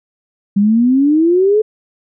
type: exponential sweep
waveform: sine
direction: up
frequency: 196 to 440 Hz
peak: -8 dBFS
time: 0.56-1.62 s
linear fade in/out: 10 ms
effects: none